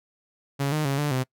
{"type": "tone with pitch steps", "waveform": "sawtooth", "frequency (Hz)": [139.6, 153.2, 138, 147.3, 129.4], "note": ["C#3", "D#3", "C#3", "D3", "C3"], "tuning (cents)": [13, -27, -7, 6, -19], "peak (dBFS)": -19, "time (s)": [0.59, 1.24], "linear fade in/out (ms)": 20, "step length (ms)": 130, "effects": ["noise-tail reverb RT60 0.1 s tail -24 dB re dry"]}